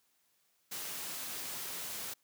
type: noise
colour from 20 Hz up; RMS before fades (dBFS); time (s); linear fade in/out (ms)
white; -41; 0.71-2.14; 10
effects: white hiss -74 dBFS RMS until 2.23 s + high-pass 100 Hz 12 dB/octave